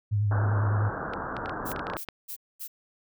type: tone with vibrato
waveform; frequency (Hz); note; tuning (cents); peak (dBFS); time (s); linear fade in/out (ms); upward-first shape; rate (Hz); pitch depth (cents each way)
sine; 103.83; G#2; 0; -22; 0.11-0.9; 20; sine; 10; 44
type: low-pass noise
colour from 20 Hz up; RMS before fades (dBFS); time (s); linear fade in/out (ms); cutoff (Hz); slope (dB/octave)
white; -34; 0.31-1.97; 2; 1600; 96
type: clicks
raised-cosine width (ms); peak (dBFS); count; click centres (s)
0.3; -20; 12; 1.136 / 1.367 / 1.459 / 1.495 / 1.717 / 1.762 / 1.794 / 1.869 / 1.9 / 1.936 / 1.968 / 2.087
type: noise bursts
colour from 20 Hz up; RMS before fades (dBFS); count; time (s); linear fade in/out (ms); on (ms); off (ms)
violet; -37; 4; 1.65-2.68; 20; 85; 230
effects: none